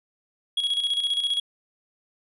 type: tone with tremolo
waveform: triangle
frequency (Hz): 3322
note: G#7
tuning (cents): 0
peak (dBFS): -19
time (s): 0.57-1.4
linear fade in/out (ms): 5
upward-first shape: square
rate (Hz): 15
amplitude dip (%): 55
effects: resampled to 24000 Hz

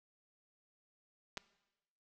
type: clicks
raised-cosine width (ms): 0.2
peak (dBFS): -24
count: 2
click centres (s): 1.372 / 1.377
effects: noise-tail reverb RT60 1.0 s tail -19 dB re dry

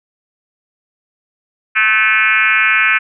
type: tone with frequency modulation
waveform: sine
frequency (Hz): 1965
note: B6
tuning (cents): -9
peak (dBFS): -9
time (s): 1.75-2.99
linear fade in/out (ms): 20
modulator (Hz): 221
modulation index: 2.8
effects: none

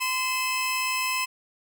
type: tone pair together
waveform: sawtooth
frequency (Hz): 1028 / 2599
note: C6 / E7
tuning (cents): -31 / -25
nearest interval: octave + major third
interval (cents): 1606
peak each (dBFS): -24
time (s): 0-1.26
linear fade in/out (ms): 20
effects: none

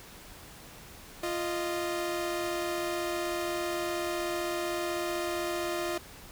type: tone pair together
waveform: sawtooth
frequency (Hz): 347.4 / 619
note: F4 / D#5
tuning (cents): -9 / -9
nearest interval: minor seventh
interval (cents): 1000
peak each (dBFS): -28 / -31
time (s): 1.23-5.98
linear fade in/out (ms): 5
effects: pink hiss -49 dBFS RMS until 6.31 s

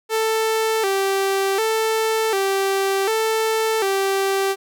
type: tone with vibrato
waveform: sawtooth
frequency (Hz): 415.3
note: G#4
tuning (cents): 0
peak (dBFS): -14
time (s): 0.09-4.56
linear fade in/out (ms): 50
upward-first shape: square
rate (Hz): 0.67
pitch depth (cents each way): 110
effects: none

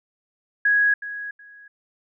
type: tone with echo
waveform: sine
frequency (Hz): 1661.2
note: G#6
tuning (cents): 0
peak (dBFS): -15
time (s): 0.65-0.94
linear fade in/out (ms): 5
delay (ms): 370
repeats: 2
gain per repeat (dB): -14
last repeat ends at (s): 1.68
effects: none

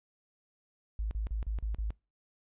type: tone bursts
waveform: sine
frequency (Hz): 53.1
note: G#1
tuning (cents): +39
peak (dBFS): -30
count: 6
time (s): 0.99-1.905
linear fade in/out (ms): 0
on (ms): 120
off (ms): 39
effects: noise-tail reverb RT60 0.3 s tail -25 dB re dry + resampled to 8000 Hz

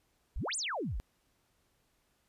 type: exponential two-way sweep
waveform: sine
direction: up then down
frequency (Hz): 34.65 to 9956 to 34.65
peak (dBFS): -33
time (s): 0.36-1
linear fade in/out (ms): 0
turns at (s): 0.56
effects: pink hiss -74 dBFS RMS until 2.28 s + resampled to 32000 Hz

